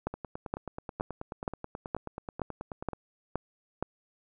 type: two click trains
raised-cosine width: 1 ms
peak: -16 / -23 dBFS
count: 9 / 27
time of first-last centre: 0.07-3.826 / 0.14-2.933 s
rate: 2.13 / 9.31 Hz
effects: none